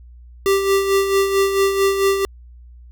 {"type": "tone with tremolo", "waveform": "square", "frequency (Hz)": 392, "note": "G4", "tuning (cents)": 0, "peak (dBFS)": -13, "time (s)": [0.46, 2.25], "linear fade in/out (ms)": 0, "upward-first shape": "sine", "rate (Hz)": 4.5, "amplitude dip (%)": 55, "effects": ["added 60 Hz sine -39 dBFS peak until 2.91 s"]}